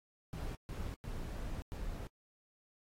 brown noise bursts at uneven times, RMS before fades -41 dBFS, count 4, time 0.33-0.55 / 0.69-0.94 / 1.04-1.62 / 1.72-2.07 s, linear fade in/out 0 ms, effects AAC 48 kbps

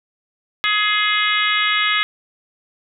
harmonic tone, 420.3 Hz, G#4, 21 cents sharp, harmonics 3 / 4 / 5 / 6 / 7 / 8 / 9, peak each -22 / -23 / -20 / -26 / -25 / -23 / -28 dBFS, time 0.64-2.03 s, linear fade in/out 0 ms, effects none

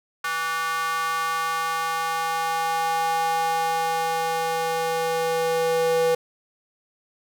square tone with high-pass filter sweep, 163.9 Hz, E3, 10 cents flat, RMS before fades -24 dBFS, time 0.24-6.15 s, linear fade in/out 5 ms, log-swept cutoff 1300 to 510 Hz, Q 3.8, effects none

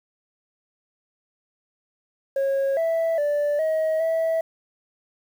sine tone with pitch steps, 546 / 658 / 585 / 634 / 652 Hz, C#5 / E5 / D5 / D#5 / E5, -26 / -3 / -7 / +32 / -19 cents, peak -17 dBFS, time 2.36-4.41 s, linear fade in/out 5 ms, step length 410 ms, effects tanh soft clip ceiling -19 dBFS + 8-bit

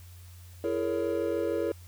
triangle chord, A# half-diminished seventh, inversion second, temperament just, 335.6 / 419.5 / 466.2 / 559.4 Hz, E4 / G#4 / A#4 / C#5, +31 / +17 / 0 / +16 cents, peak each -30 / -31 / -30 / -31 dBFS, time 0.64-1.72 s, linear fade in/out 2 ms, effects added 88 Hz sine -46 dBFS peak until 1.87 s + white hiss -57 dBFS RMS until 1.87 s

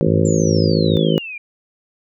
harmonic tone, 53.9 Hz, A1, 35 cents flat, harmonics 3 / 4 / 5 / 6 / 7 / 8 / 9 / 10, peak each -17 / -21 / -24 / -23 / -21 / -26 / -22 / -24 dBFS, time 0.01-1.18 s, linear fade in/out 0 ms
sine tone with tremolo, 98 Hz, G2, in tune, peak -18 dBFS, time 0.07-0.97 s, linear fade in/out 0 ms, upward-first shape sine, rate 2.4 Hz, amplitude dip 55%
sine exponential sweep, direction down, 7370 to 2354 Hz, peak -27 dBFS, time 0.25-1.38 s, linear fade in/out 5 ms
effects none

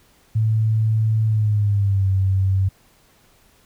sine tone with pitch glide, 110 to 95.76 Hz, A2 to G2, 0 to -40 cents, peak -15 dBFS, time 0.35-2.69 s, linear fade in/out 10 ms, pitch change -240 cents, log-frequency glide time 1.26-2.09 s, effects pink hiss -56 dBFS RMS until 3.65 s

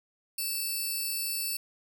5% pulse tone pair together, 2637 / 4486 Hz, E7 / C#8, 0 / +20 cents, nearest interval major sixth, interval 920 cents, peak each -26 / -25 dBFS, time 0.38-1.57 s, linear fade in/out 5 ms, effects none

